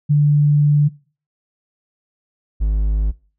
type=tone pair in turn; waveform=sine / triangle; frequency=146.83 / 51.91 Hz; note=D3 / G#1; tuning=0 / 0 cents; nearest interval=octave + tritone; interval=1800 cents; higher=first; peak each=-10 / -12 dBFS; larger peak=first; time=0.09-0.89 / 2.6-3.12 s; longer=first; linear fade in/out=20 ms; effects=noise-tail reverb RT60 0.4 s tail -22 dB re dry